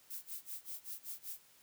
violet noise with tremolo, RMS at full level -43 dBFS, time 0.1-1.42 s, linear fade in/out 5 ms, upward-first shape sine, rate 5.2 Hz, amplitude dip 100%, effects white hiss -65 dBFS RMS until 1.62 s

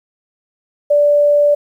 sine tone, 584 Hz, D5, 10 cents flat, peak -8 dBFS, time 0.9-1.55 s, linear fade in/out 10 ms, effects 8-bit

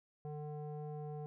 square tone with low-pass filter, 149.8 Hz, D3, 35 cents sharp, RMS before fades -44 dBFS, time 0.25-1.26 s, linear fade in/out 0 ms, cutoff 630 Hz, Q 4.5, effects none

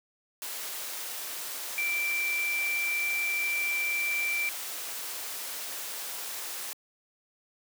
sine tone in noise, 2346 Hz, D7, 2 cents flat, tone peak -27 dBFS, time 1.78-4.49 s, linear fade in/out 0 ms, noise white, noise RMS -37 dBFS, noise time 0.42-6.73 s, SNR +7 dB, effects high-pass 400 Hz 12 dB/octave

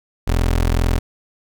25% pulse tone, 42.26 Hz, E1, 44 cents sharp, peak -11 dBFS, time 0.27-0.99 s, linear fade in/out 10 ms, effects none

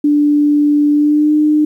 sine tone with pitch glide, 293.7 to 302.5 Hz, D4 to D#4, 0 to -49 cents, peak -8 dBFS, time 0.04-1.65 s, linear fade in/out 5 ms, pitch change +51 cents, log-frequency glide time 0.92-1.34 s, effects 8-bit

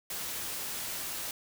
white noise, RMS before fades -37 dBFS, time 0.1-1.31 s, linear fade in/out 2 ms, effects none

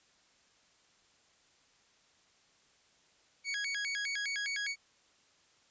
sawtooth tone with vibrato, 1925 Hz, B6, 45 cents flat, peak -30 dBFS, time 3.44-4.76 s, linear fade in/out 50 ms, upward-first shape square, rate 4.9 Hz, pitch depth 260 cents each way, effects white hiss -67 dBFS RMS until 5.7 s + resampled to 16000 Hz

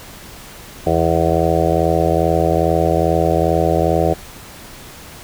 harmonic tone, 82.41 Hz, E2, in tune, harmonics 1 / 2 / 4 / 5 / 6 / 7 / 8 / 9, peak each -21 / -21 / -21 / -21 / -21 / -21 / -21 / -21 dBFS, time 0.86-4.14 s, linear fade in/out 10 ms, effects pink hiss -37 dBFS RMS until 5.23 s

